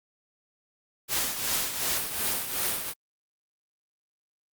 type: noise with tremolo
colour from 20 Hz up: white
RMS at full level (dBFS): -26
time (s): 1.08-2.94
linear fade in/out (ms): 50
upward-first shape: triangle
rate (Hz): 2.7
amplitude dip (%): 65
effects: Opus 48 kbps